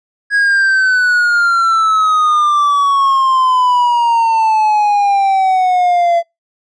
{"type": "exponential sweep", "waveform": "triangle", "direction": "down", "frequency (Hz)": [1661, 676], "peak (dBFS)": -7, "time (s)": [0.3, 6.23], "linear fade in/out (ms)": 50, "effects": ["noise-tail reverb RT60 0.2 s tail -25 dB re dry", "resampled to 22050 Hz"]}